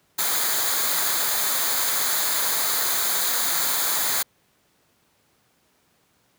white noise with comb filter, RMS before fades -23 dBFS, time 0.18-4.23 s, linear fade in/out 10 ms, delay 0.36 ms, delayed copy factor -0.65, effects pink hiss -64 dBFS RMS until 6.38 s + high-pass 100 Hz 12 dB/octave

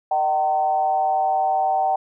sine tone with frequency modulation, 765 Hz, G5, 42 cents flat, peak -17 dBFS, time 0.11-1.96 s, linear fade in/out 5 ms, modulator 148 Hz, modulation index 0.66, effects none

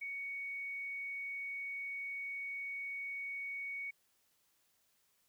sine tone, 2232 Hz, C#7, 11 cents sharp, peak -39 dBFS, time 0.01-3.91 s, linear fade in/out 10 ms, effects white hiss -75 dBFS RMS until 5.28 s

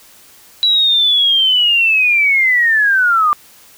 sine linear sweep, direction down, 3936 to 1174.7 Hz, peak -9 dBFS, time 0.63-3.33 s, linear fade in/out 0 ms, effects white hiss -44 dBFS RMS until 3.77 s

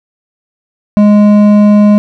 triangle tone with hard clipping, 207.7 Hz, G#3, in tune, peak -4 dBFS, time 0.97-1.98 s, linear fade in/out 0 ms, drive 12 dB, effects none

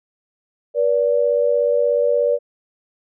sine tone pair together, 482.3 / 579 Hz, B4 / D5, -41 / -25 cents, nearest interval minor third, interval 316 cents, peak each -17 dBFS, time 0.74-2.39 s, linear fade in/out 50 ms, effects none

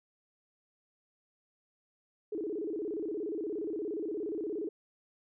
sine tone with vibrato, 370 Hz, F#4, in tune, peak -33 dBFS, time 2.32-4.69 s, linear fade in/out 5 ms, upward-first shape square, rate 17 Hz, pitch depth 230 cents each way, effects none

